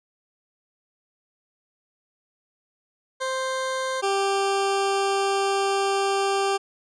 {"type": "tone pair in turn", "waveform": "20% pulse", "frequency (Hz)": [523.3, 393.5], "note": ["C5", "G4"], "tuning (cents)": [0, 7], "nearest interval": "perfect fourth", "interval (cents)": 493, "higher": "first", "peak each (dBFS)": [-20, -16], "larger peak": "second", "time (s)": [[3.2, 4.02], [4.02, 6.58]], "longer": "second", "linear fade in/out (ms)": 20, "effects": ["resampled to 22050 Hz"]}